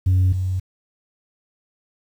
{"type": "tone pair in turn", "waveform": "sine", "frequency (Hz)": [92.5, 92.97], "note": ["F#2", "F#2"], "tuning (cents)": [0, 9], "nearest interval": "unison", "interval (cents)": 9, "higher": "second", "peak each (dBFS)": [-11, -19], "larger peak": "first", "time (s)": [[0.06, 0.33], [0.33, 0.6]], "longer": "neither", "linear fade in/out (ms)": 10, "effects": ["tanh soft clip ceiling -12 dBFS", "8-bit"]}